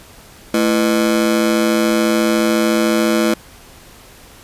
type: ring-modulated tone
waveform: 30% pulse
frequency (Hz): 277.2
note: C#4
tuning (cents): 0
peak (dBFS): -7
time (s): 0.54-3.34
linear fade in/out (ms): 2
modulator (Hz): 57
effects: pink hiss -42 dBFS RMS until 4.43 s + resampled to 32000 Hz